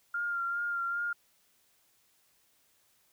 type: tone with vibrato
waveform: sine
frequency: 1396.9 Hz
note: F6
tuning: in tune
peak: -30 dBFS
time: 0.14-1.13 s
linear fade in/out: 5 ms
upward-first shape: sine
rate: 2.5 Hz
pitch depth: 25 cents each way
effects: white hiss -69 dBFS RMS until 3.12 s